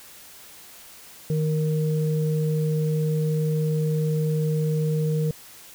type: tone pair together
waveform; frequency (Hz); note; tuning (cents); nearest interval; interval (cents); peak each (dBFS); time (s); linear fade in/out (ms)
sine; 155.4 / 465.7; D#3 / A#4; -2 / -2; octave + perfect fifth; 1900; -21 / -28; 1.3-5.31; 2
effects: white hiss -46 dBFS RMS until 5.74 s